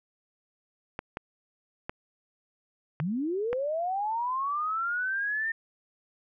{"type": "clicks", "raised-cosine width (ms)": 0.5, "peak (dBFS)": -18, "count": 5, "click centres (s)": [0.991, 1.171, 1.895, 3.001, 3.53]}
{"type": "linear sweep", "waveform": "sine", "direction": "up", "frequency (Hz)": [138.59, 1825], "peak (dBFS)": -27, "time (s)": [3, 5.52], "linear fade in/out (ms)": 5}
{"effects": []}